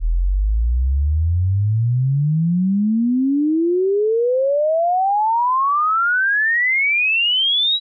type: exponential sweep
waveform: sine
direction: up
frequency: 39.19 to 3924 Hz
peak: -14 dBFS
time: 0-7.8 s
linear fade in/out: 50 ms
effects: none